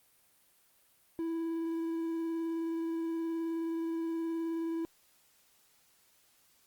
triangle tone with vibrato, 329.6 Hz, E4, in tune, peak -30 dBFS, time 1.19-4.85 s, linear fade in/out 0 ms, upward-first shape sine, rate 19 Hz, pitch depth 13 cents each way, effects white hiss -67 dBFS RMS until 6.66 s + Opus 32 kbps

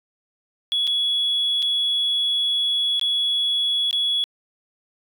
triangle tone with dropouts, 3375 Hz, G#7, 27 cents sharp, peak -16 dBFS, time 0.72-4.24 s, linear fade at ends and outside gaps 0 ms, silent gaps 0.87-0.875 / 1.622-1.626 / 2.996-3.013 / 3.91-3.929 s, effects tanh soft clip ceiling -15 dBFS

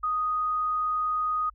sine tone, 1244.5 Hz, D#6, in tune, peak -24 dBFS, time 0.03-1.5 s, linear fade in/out 10 ms, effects added 50 Hz sine -52 dBFS peak until 1.54 s

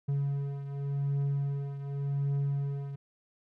triangle beating tone pair, 140.2 / 141.08 Hz, C#3 / C#3, +20 / +31 cents, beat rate 0.88 Hz, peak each -28 / -34 dBFS, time 0.08-2.96 s, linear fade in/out 10 ms, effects none

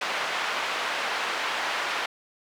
pink band-pass noise, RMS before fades -29 dBFS, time 0.01-2.06 s, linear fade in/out 5 ms, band 830 to 3100 Hz, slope 12 dB/octave, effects none

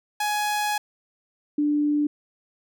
sawtooth / sine tone pair in turn, 837 / 295 Hz, G#5 / D4, +13 / +8 cents, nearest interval octave + tritone, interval 1805 cents, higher first, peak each -19 dBFS, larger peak neither, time 0.2-0.78 / 1.58-2.07 s, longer first, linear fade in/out 5 ms, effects none

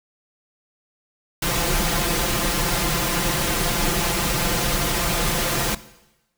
pink noise with comb filter, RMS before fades -22 dBFS, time 1.42-5.75 s, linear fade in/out 5 ms, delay 5.8 ms, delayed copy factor +1, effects noise-tail reverb RT60 1.0 s tail -17 dB re dry

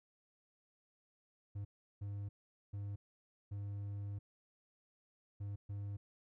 triangle tone bursts at uneven times, 101.1 Hz, G#2, 46 cents flat, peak -38 dBFS, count 6, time 1.55-1.65 / 2.01-2.29 / 2.73-2.96 / 3.51-4.19 / 5.4-5.56 / 5.69-5.97 s, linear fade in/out 10 ms, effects none

